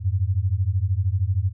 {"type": "beating tone pair", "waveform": "sine", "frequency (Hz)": [88.6, 101.6], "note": ["F2", "G#2"], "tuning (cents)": [25, -38], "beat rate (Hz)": 13, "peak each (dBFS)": -22, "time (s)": [0, 1.53], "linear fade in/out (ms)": 50, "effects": []}